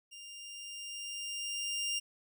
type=tone with level ramp; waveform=20% pulse; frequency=2798 Hz; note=F7; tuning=3 cents sharp; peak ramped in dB=-43 to -27 dBFS; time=0.11-2 s; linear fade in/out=20 ms; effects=none